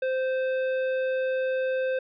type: tone with hard clipping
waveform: sine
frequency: 520 Hz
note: C5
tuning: 11 cents flat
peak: -26 dBFS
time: 0.02-1.99 s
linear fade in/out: 5 ms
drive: 10 dB
effects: resampled to 11025 Hz